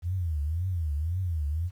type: tone with vibrato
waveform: sine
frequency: 82.41 Hz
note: E2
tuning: in tune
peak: -26 dBFS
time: 0.02-1.71 s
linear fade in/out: 50 ms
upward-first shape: triangle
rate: 1.9 Hz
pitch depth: 260 cents each way
effects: 10-bit